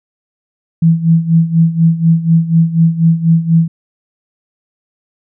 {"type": "tone with tremolo", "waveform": "sine", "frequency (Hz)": 164.81, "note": "E3", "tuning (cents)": 0, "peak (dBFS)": -4, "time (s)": [0.82, 3.68], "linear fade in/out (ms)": 5, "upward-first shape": "sine", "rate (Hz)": 4.1, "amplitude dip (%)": 80, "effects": []}